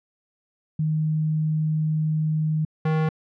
sine / square tone pair in turn, 155.56 / 157.1 Hz, D#3 / D#3, 0 / +17 cents, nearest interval unison, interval 17 cents, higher second, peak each -20 dBFS, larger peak neither, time 0.79-2.65 / 2.85-3.09 s, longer first, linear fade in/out 5 ms, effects low-pass 2000 Hz 12 dB/octave

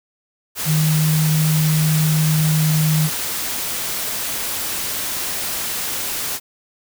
sine tone in noise, 155.6 Hz, D#3, in tune, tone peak -14 dBFS, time 0.65-3.1 s, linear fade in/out 50 ms, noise white, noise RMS -24 dBFS, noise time 0.55-6.4 s, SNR +7 dB, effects none

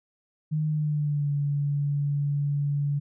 sine tone with pitch glide, 153.9 to 143.59 Hz, D#3 to D3, -19 to -39 cents, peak -23 dBFS, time 0.51-3 s, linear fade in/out 20 ms, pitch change -120 cents, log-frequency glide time 0.67-1.31 s, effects none

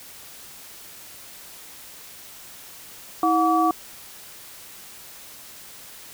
sine tone cluster, 323.2 / 728 / 1147 Hz, E4 / F#5 / D6, -34 / -28 / -41 cents, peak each -21 dBFS, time 3.23-3.71 s, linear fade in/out 2 ms, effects white hiss -43 dBFS RMS until 6.13 s

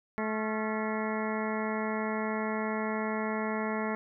harmonic tone with a mistuned harmonic, 216.9 Hz, A3, 25 cents flat, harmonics 1 / 2 / 3 / 4 / 5 / 6 / 8 / 9 / 10, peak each -33 / -36 / -38 / -39 / -40 / -41 / -42 / -43 / -43 dBFS, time 0.18-3.95 s, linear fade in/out 0 ms, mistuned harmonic 6, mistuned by +91 cents, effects none

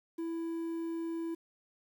triangle tone with quantisation, 331.4 Hz, E4, 9 cents sharp, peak -32 dBFS, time 0.18-1.35 s, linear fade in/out 10 ms, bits 10, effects none

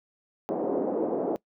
pink band-pass noise, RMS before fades -28 dBFS, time 0.49-1.36 s, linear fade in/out 0 ms, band 280 to 640 Hz, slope 24 dB/octave, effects noise-tail reverb RT60 0.1 s tail -21 dB re dry

